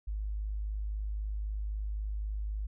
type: tone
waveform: sine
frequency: 51.91 Hz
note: G#1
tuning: in tune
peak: -32 dBFS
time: 0.07-2.67 s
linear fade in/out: 10 ms
effects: none